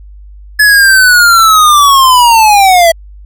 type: linear sweep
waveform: square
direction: down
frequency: 1713 to 651 Hz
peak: -3 dBFS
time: 0.59-2.92 s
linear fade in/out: 10 ms
effects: added 50 Hz sine -29 dBFS peak until 3.25 s